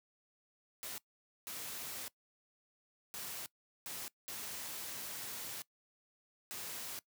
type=noise bursts at uneven times; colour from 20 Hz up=white; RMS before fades=-44 dBFS; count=6; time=0.83-0.98 / 1.47-2.08 / 3.14-3.46 / 3.86-4.08 / 4.28-5.62 / 6.51-6.99 s; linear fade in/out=0 ms; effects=noise-tail reverb RT60 0.1 s tail -21 dB re dry + high-pass 80 Hz 12 dB/octave